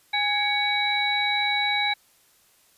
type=tone cluster; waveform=sine; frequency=824 / 1667 / 2251 / 3909 Hz; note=G#5 / G#6 / C#7 / B7; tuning=-14 / +6 / +26 / -19 cents; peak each=-27 / -32 / -25 / -26 dBFS; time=0.13-1.94 s; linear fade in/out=10 ms; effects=white hiss -60 dBFS RMS until 2.77 s + resampled to 32000 Hz